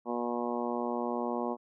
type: harmonic tone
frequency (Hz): 120.2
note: B2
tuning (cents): -46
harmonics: 2 / 3 / 4 / 5 / 6 / 7 / 8 / 9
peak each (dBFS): -35 / -37 / -38 / -39 / -40 / -40 / -41 / -42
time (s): 0.05-1.57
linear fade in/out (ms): 50
effects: none